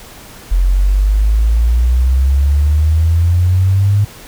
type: exponential sweep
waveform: sine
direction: up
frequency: 43.65 to 103.83 Hz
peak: -8 dBFS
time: 0.51-4.05 s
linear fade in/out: 10 ms
effects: pink hiss -36 dBFS RMS until 4.27 s